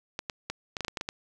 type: clicks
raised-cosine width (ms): 0.2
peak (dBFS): -15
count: 10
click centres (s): 0.191 / 0.298 / 0.5 / 0.768 / 0.807 / 0.848 / 0.882 / 0.972 / 1.011 / 1.089
effects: none